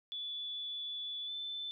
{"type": "tone with pitch glide", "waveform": "sine", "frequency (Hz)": [3451, 3524], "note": ["A7", "A7"], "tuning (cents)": [-34, 2], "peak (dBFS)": -38, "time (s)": [0.12, 1.71], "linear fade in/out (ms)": 0, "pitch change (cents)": 36, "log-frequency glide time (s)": [1.26, 1.31], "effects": []}